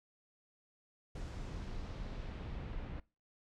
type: noise with low-pass filter sweep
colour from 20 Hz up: brown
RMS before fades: -43 dBFS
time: 1.15-3 s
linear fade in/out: 5 ms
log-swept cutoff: 7500 to 2600 Hz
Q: 1.1
effects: noise-tail reverb RT60 0.3 s tail -22 dB re dry